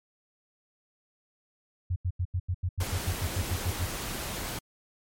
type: tone bursts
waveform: sine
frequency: 90 Hz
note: F#2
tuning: 47 cents flat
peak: -25 dBFS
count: 14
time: 1.9-3.859 s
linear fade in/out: 10 ms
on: 61 ms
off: 85 ms
type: noise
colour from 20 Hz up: pink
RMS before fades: -35 dBFS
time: 2.8-4.59 s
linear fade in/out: 5 ms
effects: MP3 64 kbps